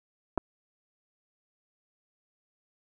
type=clicks; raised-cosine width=1 ms; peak=-15 dBFS; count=2; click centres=0.376 / 0.379 s; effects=none